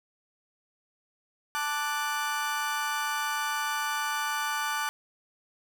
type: chord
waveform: 35% pulse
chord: D major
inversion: second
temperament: equal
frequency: 880 / 1174.7 / 1480 Hz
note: A5 / D6 / F#6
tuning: 0 / 0 / 0 cents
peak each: -31 dBFS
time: 1.55-4.89 s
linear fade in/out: 0 ms
effects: none